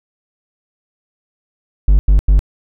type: tone bursts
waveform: triangle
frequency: 49.44 Hz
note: G1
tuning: 15 cents sharp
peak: -4 dBFS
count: 3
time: 1.88-2.392 s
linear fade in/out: 0 ms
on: 110 ms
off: 91 ms
effects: none